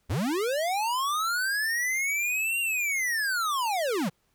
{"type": "linear two-way sweep", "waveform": "square", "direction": "up then down", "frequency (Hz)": [65.41, 2794, 140.6], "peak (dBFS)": -26, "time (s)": [0.09, 4.1], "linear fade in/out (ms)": 20, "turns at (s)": 2.6, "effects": ["pink hiss -71 dBFS RMS until 4.34 s"]}